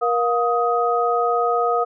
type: tone cluster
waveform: sine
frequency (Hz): 473.9 / 710 / 1255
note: A#4 / F5 / D#6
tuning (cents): +28 / +28 / +15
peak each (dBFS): -21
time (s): 0.01-1.85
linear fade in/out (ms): 20
effects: none